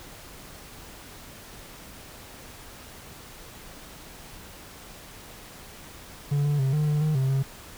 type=tone with pitch steps; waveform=triangle; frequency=143.6 / 146 / 133.8 / 151.2 / 149.1 / 154.1 / 132.7 / 135.2 Hz; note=D3 / D3 / C3 / D#3 / D3 / D#3 / C3 / C#3; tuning=-39 / -10 / +39 / -49 / +27 / -16 / +25 / -43 cents; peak=-19 dBFS; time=6.31-7.43 s; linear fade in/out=10 ms; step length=140 ms; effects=pink hiss -45 dBFS RMS until 7.77 s